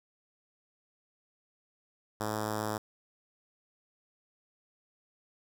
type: tone with notch filter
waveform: 5% pulse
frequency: 107.3 Hz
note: A2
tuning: 43 cents flat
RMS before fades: -34 dBFS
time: 2.2-2.78 s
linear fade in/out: 5 ms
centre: 2800 Hz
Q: 1.2
effects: none